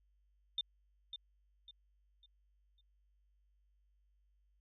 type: tone with echo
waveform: sine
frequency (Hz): 3603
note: A7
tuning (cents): +40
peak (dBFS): -33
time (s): 0.58-0.61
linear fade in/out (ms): 2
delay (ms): 550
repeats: 4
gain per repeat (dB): -9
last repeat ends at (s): 2.81
effects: added 50 Hz sine -70 dBFS peak until 4.6 s